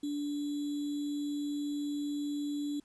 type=tone with sample-and-hold; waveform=sine; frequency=290.9 Hz; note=D4; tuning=16 cents flat; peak=-32 dBFS; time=0.03-2.8 s; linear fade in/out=5 ms; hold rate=3675 Hz; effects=pink hiss -69 dBFS RMS until 2.84 s + resampled to 24000 Hz